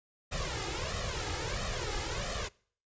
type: noise with flanger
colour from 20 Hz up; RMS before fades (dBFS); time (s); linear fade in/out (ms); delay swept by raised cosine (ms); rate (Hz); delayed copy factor
pink; -35; 0.31-2.49; 20; 1.6 to 2.42; 1.5; +0.8
effects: noise-tail reverb RT60 0.5 s tail -24 dB re dry + resampled to 16000 Hz